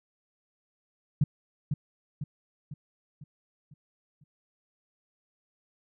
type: tone with echo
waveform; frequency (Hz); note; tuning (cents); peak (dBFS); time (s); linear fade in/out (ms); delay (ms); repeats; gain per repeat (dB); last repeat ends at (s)
sine; 144.8; D3; -24; -18; 1.21-1.24; 5; 500; 6; -6; 4.24
effects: none